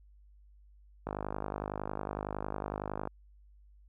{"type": "click train", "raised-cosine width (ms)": 1, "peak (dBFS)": -21, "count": 103, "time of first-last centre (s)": [1.07, 3.074], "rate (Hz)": 50.9, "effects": ["added 50 Hz sine -56 dBFS peak until 3.88 s"]}